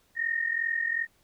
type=tone pair together; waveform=sine; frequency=1822.1 / 1864.7 Hz; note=A#6 / A#6; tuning=-40 / 0 cents; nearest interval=unison; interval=40 cents; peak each=-30 / -28 dBFS; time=0.15-1.07 s; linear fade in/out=50 ms; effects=pink hiss -66 dBFS RMS until 1.23 s